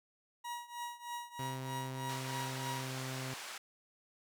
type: tone with tremolo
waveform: 40% pulse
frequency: 956 Hz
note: A#5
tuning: 43 cents sharp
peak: -37 dBFS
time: 0.44-2.89 s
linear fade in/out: 10 ms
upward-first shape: triangle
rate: 3.2 Hz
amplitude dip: 90%
type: tone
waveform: sawtooth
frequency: 130.81 Hz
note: C3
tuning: in tune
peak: -36 dBFS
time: 1.39-3.34 s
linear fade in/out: 5 ms
type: band-pass noise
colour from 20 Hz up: pink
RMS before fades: -46 dBFS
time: 2.09-3.58 s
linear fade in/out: 5 ms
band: 850 to 9000 Hz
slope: 12 dB/octave
effects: none